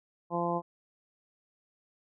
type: harmonic tone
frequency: 172.2 Hz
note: F3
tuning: 24 cents flat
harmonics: 1 / 2 / 3 / 4 / 5 / 6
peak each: -35 / -35 / -35 / -35 / -35 / -35 dBFS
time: 0.3-0.62 s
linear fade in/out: 50 ms
effects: none